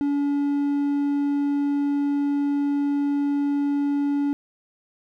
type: tone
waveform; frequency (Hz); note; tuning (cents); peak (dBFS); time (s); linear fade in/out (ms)
triangle; 285.2; C#4; +49; -18; 0.01-4.33; 0
effects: none